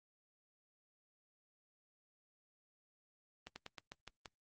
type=slowing click train; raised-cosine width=0.2 ms; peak=-29 dBFS; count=7; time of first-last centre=3.47-4.258 s; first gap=90 ms; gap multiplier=1.15; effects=Opus 32 kbps